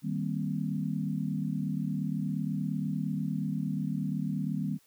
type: chord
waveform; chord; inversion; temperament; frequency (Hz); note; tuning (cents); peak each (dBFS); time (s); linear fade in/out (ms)
sine; C minor seventh; first; equal; 155.56 / 196 / 233.1 / 261.6; Eb3 / G3 / Bb3 / C4; 0 / 0 / 0 / 0; -33 / -33 / -37 / -37; 0.02-4.79; 50
effects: white hiss -65 dBFS RMS until 4.86 s